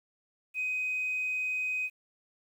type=tone; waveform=sine; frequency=2511 Hz; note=D#7; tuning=15 cents sharp; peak=-28 dBFS; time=0.54-1.9 s; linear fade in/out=50 ms; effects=tanh soft clip ceiling -25 dBFS + 10-bit